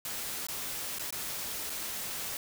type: noise with dropouts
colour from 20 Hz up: white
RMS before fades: -37 dBFS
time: 0.05-2.37 s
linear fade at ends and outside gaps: 1 ms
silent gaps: 0.468-0.485 / 0.986-0.994 / 1.106-1.125 / 1.697-1.701 s
effects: none